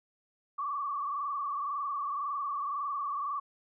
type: tone with frequency modulation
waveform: sine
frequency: 1143 Hz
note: D6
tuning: 47 cents flat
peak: -31 dBFS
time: 0.58-3.4 s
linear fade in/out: 10 ms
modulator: 21.9 Hz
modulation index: 2.3
effects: none